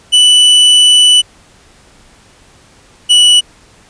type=tone pair in turn; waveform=45% pulse; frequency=2976 / 2950 Hz; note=F#7 / F#7; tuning=+9 / -6 cents; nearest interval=unison; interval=15 cents; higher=first; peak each=-3 dBFS; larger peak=neither; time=0.12-1.22 / 3.09-3.41 s; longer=first; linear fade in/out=20 ms; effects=pink hiss -44 dBFS RMS until 3.89 s + resampled to 22050 Hz